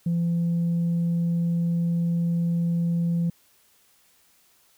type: tone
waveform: sine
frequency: 170 Hz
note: F3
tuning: 46 cents flat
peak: -19 dBFS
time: 0.06-3.3 s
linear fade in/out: 5 ms
effects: tanh soft clip ceiling -19 dBFS + white hiss -61 dBFS RMS until 4.77 s